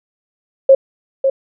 sine tone with echo, 539 Hz, C#5, 49 cents flat, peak -3 dBFS, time 0.69-0.75 s, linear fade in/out 5 ms, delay 550 ms, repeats 1, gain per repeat -7 dB, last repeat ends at 1.3 s, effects none

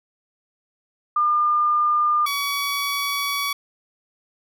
sine / 15% pulse tone pair in turn, 1205 / 1132.6 Hz, D6 / C#6, +44 / +37 cents, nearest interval minor second, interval 107 cents, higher first, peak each -16 dBFS, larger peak neither, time 1.16-2.26 / 2.26-3.53 s, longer second, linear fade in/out 5 ms, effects none

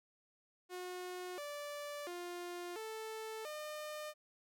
sawtooth tone with pitch steps, 362.3 / 583 / 351.9 / 440.1 / 606 Hz, F#4 / D5 / F4 / A4 / D#5, -36 / -13 / +13 / 0 / -46 cents, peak -39 dBFS, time 0.69-4.14 s, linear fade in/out 50 ms, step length 690 ms, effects none

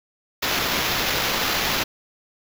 white noise with sample-and-hold, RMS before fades -23 dBFS, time 0.42-1.84 s, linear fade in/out 10 ms, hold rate 8820 Hz, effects none

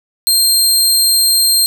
20% pulse tone, 4186 Hz, C8, in tune, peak -3 dBFS, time 0.27-1.66 s, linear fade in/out 0 ms, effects none

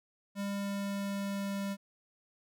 square tone with pitch glide, 200 to 198.27 Hz, G3 to G3, +35 to +20 cents, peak -34 dBFS, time 0.35-1.77 s, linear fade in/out 50 ms, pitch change -15 cents, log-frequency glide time 0.54-1.61 s, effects none

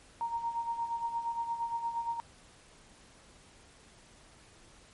sine tone with tremolo, 930 Hz, A#5, 4 cents flat, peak -29 dBFS, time 0.21-2.2 s, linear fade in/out 0 ms, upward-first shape sine, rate 8.6 Hz, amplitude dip 65%, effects pink hiss -58 dBFS RMS until 4.93 s + MP3 48 kbps

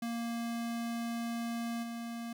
square tone with level steps, 233.1 Hz, A#3, in tune, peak -35 / -39 dBFS, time 0.02-2.33 s, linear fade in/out 5 ms, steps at 1.82 s, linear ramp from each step 20 ms, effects none

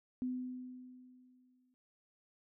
sine tone with exponential decay, 252.7 Hz, B3, 40 cents sharp, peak -33 dBFS, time 0.22-1.74 s, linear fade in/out 0 ms, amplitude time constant 330 ms, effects none

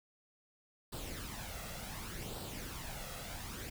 pink noise with flanger, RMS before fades -44 dBFS, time 0.92-3.7 s, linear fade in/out 10 ms, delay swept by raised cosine 0.23 to 1.53 ms, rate 0.68 Hz, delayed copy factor +0.55, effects none

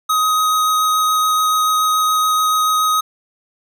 square tone with vibrato, 1258 Hz, D#6, 19 cents sharp, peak -14 dBFS, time 0.09-3.01 s, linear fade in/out 10 ms, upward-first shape sine, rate 7 Hz, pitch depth 8 cents each way, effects none

